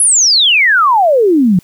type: exponential sweep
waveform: sine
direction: down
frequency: 11060 to 169.6 Hz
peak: -6 dBFS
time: 0-1.59 s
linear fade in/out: 2 ms
effects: white hiss -48 dBFS RMS until 1.63 s